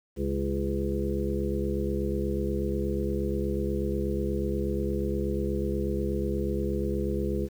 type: harmonic tone with a mistuned harmonic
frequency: 68.3 Hz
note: C#2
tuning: 25 cents flat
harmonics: 1 / 2 / 3 / 5 / 6 / 7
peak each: -31 / -36 / -32 / -33 / -33 / -36 dBFS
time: 0.16-7.49 s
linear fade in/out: 50 ms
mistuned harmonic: 7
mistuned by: +69 cents
effects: 9-bit